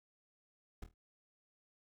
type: noise with echo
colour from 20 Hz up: brown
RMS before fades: -41 dBFS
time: 0.82-0.84 s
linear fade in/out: 5 ms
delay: 25 ms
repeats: 4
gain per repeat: -9 dB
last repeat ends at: 0.94 s
effects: none